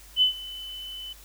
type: tone with ADSR envelope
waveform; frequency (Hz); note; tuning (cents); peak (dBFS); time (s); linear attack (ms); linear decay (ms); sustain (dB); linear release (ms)
sine; 3016; F#7; +32; -15; 0.16-1.13; 57; 110; -20; 5
effects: added 50 Hz sine -50 dBFS peak until 1.24 s + white hiss -51 dBFS RMS until 1.24 s